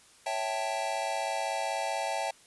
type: chord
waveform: square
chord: A dominant seventh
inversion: first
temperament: equal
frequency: 554.4 / 659.3 / 784 / 880 Hz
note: C#5 / E5 / G5 / A5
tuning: 0 / 0 / 0 / 0 cents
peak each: -39 / -36 / -35 / -36 dBFS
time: 0.26-2.31 s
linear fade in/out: 5 ms
effects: white hiss -58 dBFS RMS until 2.46 s + resampled to 24000 Hz